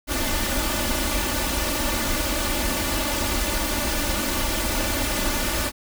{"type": "noise with comb filter", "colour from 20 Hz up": "pink", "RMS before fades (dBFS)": -24, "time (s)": [0.07, 5.72], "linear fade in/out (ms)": 50, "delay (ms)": 3.4, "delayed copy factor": 1, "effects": []}